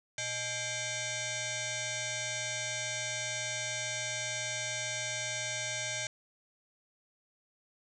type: tone with frequency modulation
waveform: sine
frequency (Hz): 2093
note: C7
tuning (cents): 0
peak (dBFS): -33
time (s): 0.18-6.07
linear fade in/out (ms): 2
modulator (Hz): 737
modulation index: 7.1
effects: none